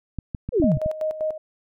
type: clicks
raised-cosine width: 5 ms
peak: -16 dBFS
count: 7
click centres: 0.187 / 0.348 / 0.49 / 0.6 / 0.642 / 0.771 / 0.861 s
type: exponential sweep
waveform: sine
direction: down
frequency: 554.4 to 110 Hz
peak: -16 dBFS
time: 0.52-0.79 s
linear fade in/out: 50 ms
type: tone with tremolo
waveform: sine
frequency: 623 Hz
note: D#5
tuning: 2 cents sharp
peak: -21 dBFS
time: 0.62-1.38 s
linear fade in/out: 5 ms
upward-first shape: square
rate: 5.1 Hz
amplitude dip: 70%
effects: none